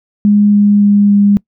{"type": "tone with pitch steps", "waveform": "sine", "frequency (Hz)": [206.2, 205, 203.8, 202.7], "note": ["G#3", "G#3", "G#3", "G#3"], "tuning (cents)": [-12, -22, -32, -42], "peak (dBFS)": -5, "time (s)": [0.25, 1.37], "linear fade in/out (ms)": 0, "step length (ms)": 280, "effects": ["noise-tail reverb RT60 0.1 s tail -24 dB re dry"]}